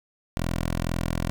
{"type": "tone", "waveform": "10% pulse", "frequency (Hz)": 42.17, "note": "E1", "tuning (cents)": 40, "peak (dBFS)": -17, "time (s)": [0.37, 1.3], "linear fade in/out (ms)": 0, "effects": []}